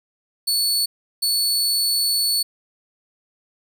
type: tone bursts at uneven times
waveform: sawtooth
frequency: 4439 Hz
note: C#8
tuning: 2 cents sharp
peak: -15 dBFS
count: 2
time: 0.47-0.86 / 1.22-2.43 s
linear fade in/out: 10 ms
effects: none